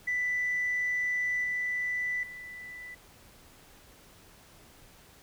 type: tone with level steps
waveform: sine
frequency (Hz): 1984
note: B6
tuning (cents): +7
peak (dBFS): -26 / -28 / -41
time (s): 0.07-2.95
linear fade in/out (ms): 10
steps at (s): 1.44 / 2.23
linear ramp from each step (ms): 2
effects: tanh soft clip ceiling -23 dBFS + pink hiss -56 dBFS RMS until 5.22 s